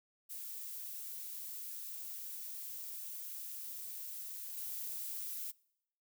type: noise with level steps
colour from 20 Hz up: violet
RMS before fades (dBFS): -45 / -42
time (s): 0.29-5.52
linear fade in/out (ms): 20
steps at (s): 4.57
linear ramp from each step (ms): 2
effects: noise-tail reverb RT60 0.8 s tail -25 dB re dry